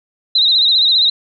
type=tone with vibrato; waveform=sine; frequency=3886 Hz; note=B7; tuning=29 cents flat; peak=-9 dBFS; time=0.35-1.1 s; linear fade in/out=5 ms; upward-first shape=sine; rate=15 Hz; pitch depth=91 cents each way; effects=none